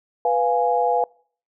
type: chord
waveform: sine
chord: F diminished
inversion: second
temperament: equal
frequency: 493.9 / 698.5 / 830.6 Hz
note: Cb5 / F5 / Ab5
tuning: 0 / 0 / 0 cents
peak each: -21 dBFS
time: 0.25-1.04 s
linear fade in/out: 2 ms
effects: noise-tail reverb RT60 0.5 s tail -26 dB re dry